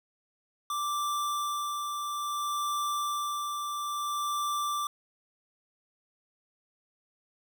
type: tone with tremolo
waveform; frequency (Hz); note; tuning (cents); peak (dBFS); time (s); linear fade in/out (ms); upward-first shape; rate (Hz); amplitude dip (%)
square; 1174.7; D6; 0; -29; 0.7-4.87; 2; sine; 0.59; 35
effects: none